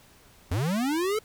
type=linear sweep; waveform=square; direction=up; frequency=77.78 to 445.5 Hz; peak=-25 dBFS; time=0.51-1.19 s; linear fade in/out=5 ms; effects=pink hiss -56 dBFS RMS until 1.24 s